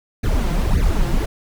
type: noise with flanger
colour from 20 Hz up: brown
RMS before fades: -17 dBFS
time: 0.23-1.26 s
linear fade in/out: 10 ms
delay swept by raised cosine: 0.46 to 5.86 ms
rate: 1.8 Hz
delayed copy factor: +0.95
effects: none